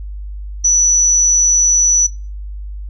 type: tone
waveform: sine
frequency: 5930 Hz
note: F#8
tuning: 3 cents sharp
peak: -8 dBFS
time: 0.64-2.07 s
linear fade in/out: 10 ms
effects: noise-tail reverb RT60 0.3 s tail -19 dB re dry + added 50 Hz sine -24 dBFS peak until 2.89 s